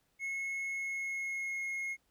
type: tone with pitch glide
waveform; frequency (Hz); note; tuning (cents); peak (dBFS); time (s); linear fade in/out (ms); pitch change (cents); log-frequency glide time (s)
triangle; 2179 to 2158; C#7 to C#7; -30 to -47; -33; 0.19-1.97; 50; -17; 0.65-1.66
effects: pink hiss -75 dBFS RMS until 2.1 s